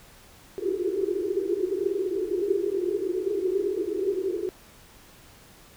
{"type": "band-pass noise", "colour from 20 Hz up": "white", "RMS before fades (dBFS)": -27, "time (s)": [0.58, 4.49], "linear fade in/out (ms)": 0, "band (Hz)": [350, 410], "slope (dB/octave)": 96, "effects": ["pink hiss -52 dBFS RMS until 5.76 s"]}